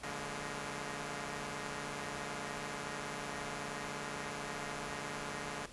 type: chord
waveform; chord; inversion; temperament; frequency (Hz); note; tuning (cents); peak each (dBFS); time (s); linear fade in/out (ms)
5% pulse; Bb dominant seventh; first; equal with one note detuned; 143.98 / 174.61 / 207.7 / 233.1; D3 / F3 / Ab3 / Bb3; -34 / 0 / 0 / 0; -32 / -38 / -33 / -36; 0.03-5.66; 5
effects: pink hiss -54 dBFS RMS until 5.72 s + resampled to 24000 Hz